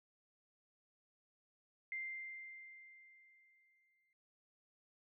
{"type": "tone with exponential decay", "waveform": "sine", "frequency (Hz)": 2093, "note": "C7", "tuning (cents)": 0, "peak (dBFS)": -39, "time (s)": [1.92, 4.13], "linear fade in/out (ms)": 1, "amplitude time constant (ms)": 480, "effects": []}